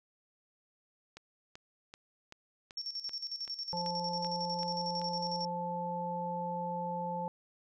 click train, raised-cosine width 0.2 ms, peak -30 dBFS, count 11, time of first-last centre 1.17-5.016 s, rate 2.6 Hz
sine tone with tremolo, 5470 Hz, F8, 37 cents flat, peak -35 dBFS, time 2.77-5.45 s, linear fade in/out 2 ms, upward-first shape square, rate 11 Hz, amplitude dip 70%
harmonic tone, 174.61 Hz, F3, in tune, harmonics 1 / 3 / 5, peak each -40 / -40 / -36 dBFS, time 3.73-7.28 s, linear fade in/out 0 ms
effects none

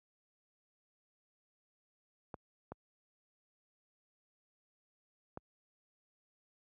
clicks, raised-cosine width 1 ms, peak -29 dBFS, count 3, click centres 2.342 / 2.72 / 5.374 s, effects high-pass 60 Hz 12 dB/octave

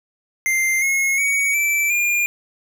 square tone with pitch steps, 2093 / 2168 / 2246 / 2326 / 2410 Hz, C7 / C#7 / C#7 / D7 / D7, 0 / -39 / +22 / -17 / +44 cents, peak -17 dBFS, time 0.46-2.26 s, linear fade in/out 0 ms, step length 360 ms, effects none

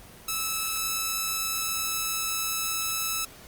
5% pulse tone, 1307 Hz, E6, 15 cents flat, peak -15 dBFS, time 0.28-3.25 s, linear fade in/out 5 ms, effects pink hiss -48 dBFS RMS until 3.47 s + Opus 24 kbps

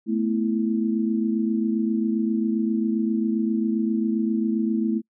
sine chord, A suspended second, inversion none, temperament just, 220 / 247.5 / 330 Hz, A3 / B3 / E4, 0 / +4 / +2 cents, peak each -22 / -28 / -26 dBFS, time 0.06-5.02 s, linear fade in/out 50 ms, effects noise-tail reverb RT60 0.1 s tail -26 dB re dry

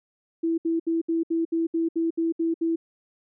sine tone bursts, 329.9 Hz, E4, 1 cent sharp, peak -21 dBFS, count 11, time 0.43-2.76 s, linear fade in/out 10 ms, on 150 ms, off 68 ms, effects none

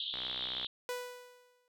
pink band-pass noise, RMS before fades -39 dBFS, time 0-0.67 s, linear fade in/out 2 ms, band 3100 to 3900 Hz, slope 96 dB/octave
click train, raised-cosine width 0.3 ms, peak -27 dBFS, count 33, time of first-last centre 0.14-0.646 s, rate 63.3 Hz
sawtooth tone with exponential decay, 493.9 Hz, B4, in tune, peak -30 dBFS, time 0.89-1.68 s, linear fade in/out 1 ms, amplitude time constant 170 ms
effects none

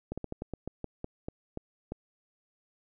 slowing click train, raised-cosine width 2 ms, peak -22 dBFS, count 12, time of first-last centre 0.12-1.92 s, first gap 56 ms, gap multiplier 1.2, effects none

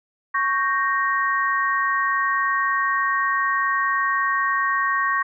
sine chord, G diminished, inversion second, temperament equal, 1108.7 / 1568 / 1864.7 Hz, Db6 / G6 / Bb6, 0 / 0 / 0 cents, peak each -21 / -27 / -23 dBFS, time 0.34-5.23 s, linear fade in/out 10 ms, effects none

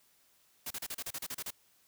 white noise bursts, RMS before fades -39 dBFS, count 11, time 0.66-1.506 s, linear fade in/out 5 ms, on 46 ms, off 34 ms, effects white hiss -68 dBFS RMS until 1.87 s

